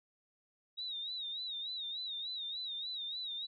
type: tone with vibrato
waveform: sine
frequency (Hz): 3792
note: A#7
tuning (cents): +29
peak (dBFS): -38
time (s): 0.77-3.47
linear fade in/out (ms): 20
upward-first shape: sine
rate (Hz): 3.4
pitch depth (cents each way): 100
effects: none